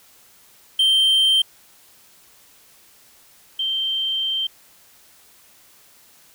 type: tone pair in turn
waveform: triangle / sine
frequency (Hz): 3136 / 3136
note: G7 / G7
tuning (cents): 0 / 0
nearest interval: unison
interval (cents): 0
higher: neither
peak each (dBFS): -12 / -20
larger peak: first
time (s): 0.79-1.42 / 3.59-4.47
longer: second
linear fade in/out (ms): 5
effects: white hiss -52 dBFS RMS until 6.34 s